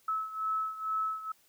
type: beating tone pair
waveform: sine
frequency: 1298 / 1300.2 Hz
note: E6 / E6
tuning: -27 / -24 cents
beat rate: 2.2 Hz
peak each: -32 / -36 dBFS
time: 0.08-1.32 s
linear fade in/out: 5 ms
effects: white hiss -66 dBFS RMS until 1.48 s